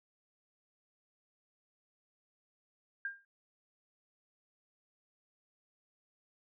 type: tone with exponential decay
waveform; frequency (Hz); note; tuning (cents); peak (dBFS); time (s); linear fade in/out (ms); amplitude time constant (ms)
sine; 1602; G6; +37; -32; 3.05-3.25; 2; 43
effects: none